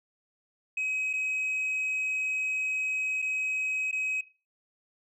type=tone with dropouts; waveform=sine; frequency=2539 Hz; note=D#7; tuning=34 cents sharp; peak=-25 dBFS; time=0.77-4.21 s; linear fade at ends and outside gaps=5 ms; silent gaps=1.131-1.135 / 3.219-3.223 / 3.913-3.927 s; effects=noise-tail reverb RT60 0.3 s tail -18 dB re dry + tanh soft clip ceiling -26 dBFS